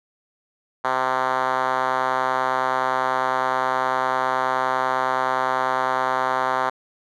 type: tone with band-pass filter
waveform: 5% pulse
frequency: 129.8 Hz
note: C3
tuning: 13 cents flat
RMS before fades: -22 dBFS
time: 0.84-6.7 s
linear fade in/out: 10 ms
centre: 990 Hz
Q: 1.4
effects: none